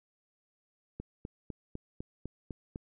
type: click train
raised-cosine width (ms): 3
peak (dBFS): -26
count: 8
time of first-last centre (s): 1-2.759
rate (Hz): 3.98
effects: none